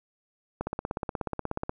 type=click train; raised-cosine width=1 ms; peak=-16 dBFS; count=19; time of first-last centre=0.61-1.694 s; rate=16.6 Hz; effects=none

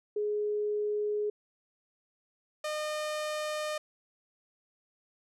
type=tone pair in turn; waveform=sine / sawtooth; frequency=418.4 / 608.8 Hz; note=G#4 / D#5; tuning=+13 / -38 cents; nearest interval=tritone; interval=649 cents; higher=second; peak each=-28 dBFS; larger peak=neither; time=0.16-1.3 / 2.64-3.78 s; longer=neither; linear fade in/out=5 ms; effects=low-pass 10000 Hz 12 dB/octave

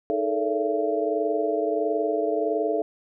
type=tone cluster; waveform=sine; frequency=312.5 / 430.8 / 452.3 / 576 / 674 Hz; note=D#4 / A4 / A4 / D5 / E5; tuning=+8 / -37 / +48 / -34 / +38 cents; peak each=-30 / -26 / -30 / -31 / -27 dBFS; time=0.1-2.82 s; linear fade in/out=0 ms; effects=none

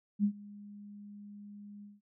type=tone with ADSR envelope; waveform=sine; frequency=204.9 Hz; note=G#3; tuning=23 cents flat; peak=-23 dBFS; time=0.19-2.01 s; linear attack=49 ms; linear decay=81 ms; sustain=-23 dB; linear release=180 ms; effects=none

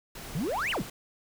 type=noise; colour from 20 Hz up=pink; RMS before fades=-42 dBFS; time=0.15-0.9 s; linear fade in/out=5 ms
type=exponential two-way sweep; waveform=triangle; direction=up then down; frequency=130.81 to 3136 to 130.81 Hz; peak=-26 dBFS; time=0.35-0.82 s; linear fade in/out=2 ms; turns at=0.71 s
effects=none

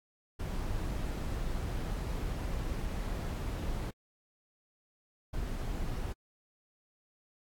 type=noise bursts at uneven times; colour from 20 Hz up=brown; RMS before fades=-35 dBFS; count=2; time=0.39-3.91 / 5.33-6.13 s; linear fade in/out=10 ms; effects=AAC 64 kbps

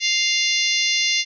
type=harmonic tone; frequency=698.5 Hz; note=F5; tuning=in tune; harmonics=3 / 4 / 5 / 6 / 7 / 8 / 9; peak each=-23 / -24 / -25 / -26 / -26 / -27 / -28 dBFS; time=0-1.25 s; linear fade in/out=50 ms; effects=none

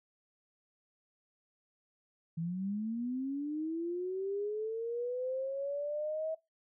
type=linear sweep; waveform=sine; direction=up; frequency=160.5 to 644 Hz; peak=-33 dBFS; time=2.37-6.35 s; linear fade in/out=10 ms; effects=noise-tail reverb RT60 0.2 s tail -19 dB re dry

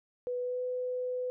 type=tone with pitch glide; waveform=sine; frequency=493.9 to 501.4 Hz; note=B4 to B4; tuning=0 to +26 cents; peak=-31 dBFS; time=0.27-1.3 s; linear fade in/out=0 ms; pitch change=+26 cents; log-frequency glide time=0.39-0.63 s; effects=none

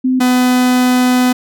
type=tone pair in turn; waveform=sine / 45% pulse; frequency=257 / 250.8 Hz; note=C4 / B3; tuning=-31 / +27 cents; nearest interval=unison; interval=42 cents; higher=first; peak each=-10 / -9 dBFS; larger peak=second; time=0.04-0.2 / 0.2-1.33 s; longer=second; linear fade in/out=10 ms; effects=none

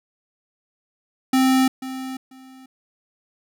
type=tone with echo; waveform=square; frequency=261.6 Hz; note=C4; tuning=in tune; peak=-15 dBFS; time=1.33-1.68 s; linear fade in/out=5 ms; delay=490 ms; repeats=2; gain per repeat=-14 dB; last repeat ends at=2.66 s; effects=none

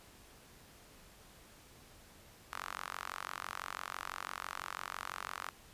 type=tone with high-pass filter; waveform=sawtooth; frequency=46 Hz; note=F#1; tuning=9 cents flat; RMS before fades=-44 dBFS; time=2.52-5.51 s; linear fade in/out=10 ms; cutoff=1200 Hz; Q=3; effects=pink hiss -59 dBFS RMS until 5.73 s + resampled to 32000 Hz

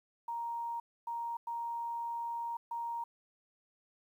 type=tone bursts at uneven times; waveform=sine; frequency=935 Hz; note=A#5; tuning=5 cents sharp; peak=-35 dBFS; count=4; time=0.28-0.8 / 1.07-1.37 / 1.47-2.57 / 2.71-3.04 s; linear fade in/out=5 ms; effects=11-bit

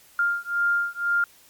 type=beating tone pair; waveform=sine; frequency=1400 / 1402 Hz; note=F6 / F6; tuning=+4 / +6 cents; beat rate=2 Hz; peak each=-24 dBFS; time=0.19-1.24 s; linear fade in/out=2 ms; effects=white hiss -54 dBFS RMS until 1.49 s + MP3 96 kbps

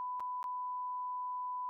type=tone with dropouts; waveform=sine; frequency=997 Hz; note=B5; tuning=16 cents sharp; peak=-36 dBFS; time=0-1.69 s; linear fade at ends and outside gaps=0 ms; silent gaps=0.197-0.204 / 0.429-0.441 s; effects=none

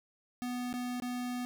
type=tone with dropouts; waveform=square; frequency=246.9 Hz; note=B3; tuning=in tune; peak=-35 dBFS; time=0.42-1.45 s; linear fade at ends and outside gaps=0 ms; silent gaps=0.728-0.739 / 1-1.022 s; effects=none

